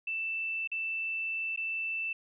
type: tone with dropouts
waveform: sine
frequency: 2657 Hz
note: E7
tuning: 13 cents sharp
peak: -31 dBFS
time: 0.07-2.13 s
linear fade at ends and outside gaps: 5 ms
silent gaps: 0.675-0.716 / 1.562-1.574 s
effects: none